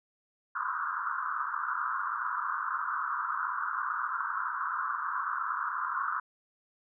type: band-pass noise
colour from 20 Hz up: white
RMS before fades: -33 dBFS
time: 0.55-6.2 s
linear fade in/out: 5 ms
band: 1000 to 1500 Hz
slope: 96 dB/octave
effects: none